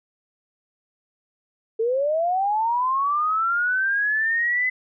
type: linear sweep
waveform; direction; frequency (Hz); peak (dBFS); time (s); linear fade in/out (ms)
sine; up; 435.4 to 2031; -19; 1.79-4.7; 10
effects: none